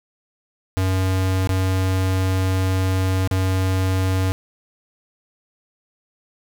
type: tone with dropouts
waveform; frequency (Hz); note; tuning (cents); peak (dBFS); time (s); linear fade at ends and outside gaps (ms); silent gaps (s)
square; 94.1; F#2; +30; -18; 0.77-4.32; 0; 1.473-1.492 / 3.275-3.312
effects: none